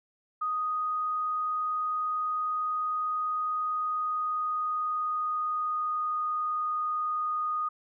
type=tone with pitch glide; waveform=sine; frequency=1244.5 to 1235.2 Hz; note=D#6 to D#6; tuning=0 to -13 cents; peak=-27 dBFS; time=0.41-7.69 s; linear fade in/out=10 ms; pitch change=-13 cents; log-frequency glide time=3.67-6.24 s; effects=none